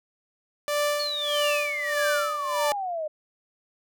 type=tone with tremolo; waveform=sawtooth; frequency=587.3 Hz; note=D5; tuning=in tune; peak=-18 dBFS; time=0.68-2.72 s; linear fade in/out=0 ms; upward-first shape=sine; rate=1.6 Hz; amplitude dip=80%
type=exponential sweep; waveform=sine; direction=down; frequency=4435 to 598 Hz; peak=-27 dBFS; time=0.99-3.08 s; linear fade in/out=10 ms
effects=none